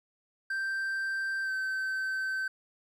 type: tone with pitch glide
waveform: triangle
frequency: 1568 to 1542 Hz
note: G6 to G6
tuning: 0 to -29 cents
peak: -28 dBFS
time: 0.5-2.48 s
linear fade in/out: 5 ms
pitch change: -29 cents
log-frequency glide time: 1.43-1.51 s
effects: none